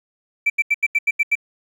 triangle tone bursts, 2331 Hz, D7, 14 cents flat, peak -10 dBFS, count 8, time 0.46-1.354 s, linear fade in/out 10 ms, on 40 ms, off 82 ms, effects tanh soft clip ceiling -11 dBFS

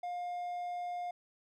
triangle tone, 709 Hz, F5, 26 cents sharp, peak -34 dBFS, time 0.03-1.11 s, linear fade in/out 5 ms, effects none

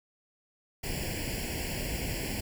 pink noise with comb filter, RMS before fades -34 dBFS, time 0.83-2.41 s, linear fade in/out 10 ms, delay 0.4 ms, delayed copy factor +0.95, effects none

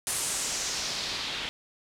white noise with low-pass filter sweep, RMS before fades -32 dBFS, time 0.07-1.49 s, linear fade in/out 0 ms, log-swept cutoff 10000 to 3200 Hz, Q 2.1, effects none

